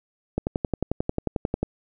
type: click train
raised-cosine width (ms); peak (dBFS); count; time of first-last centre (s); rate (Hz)
2; -10; 15; 0.38-1.63; 11.2
effects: none